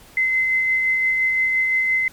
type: tone with tremolo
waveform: sine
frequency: 2056 Hz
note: C7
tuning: 31 cents flat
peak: -15 dBFS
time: 0.17-2.08 s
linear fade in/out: 2 ms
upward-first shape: sine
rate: 5.8 Hz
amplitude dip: 25%
effects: pink hiss -47 dBFS RMS until 2.12 s + MP3 96 kbps